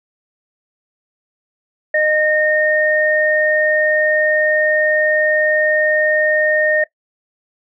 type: tone pair together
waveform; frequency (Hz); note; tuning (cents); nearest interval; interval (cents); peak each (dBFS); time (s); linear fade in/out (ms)
sine; 614 / 1840; D#5 / A#6; -23 / -23; octave + perfect fifth; 1900; -15; 1.94-6.84; 5
effects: noise-tail reverb RT60 0.1 s tail -18 dB re dry